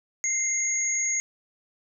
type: tone pair together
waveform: sine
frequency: 2093 / 6622 Hz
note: C7 / G#8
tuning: 0 / -6 cents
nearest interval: octave + minor sixth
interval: 1994 cents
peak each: -30 / -24 dBFS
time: 0.24-1.2 s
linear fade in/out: 0 ms
effects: none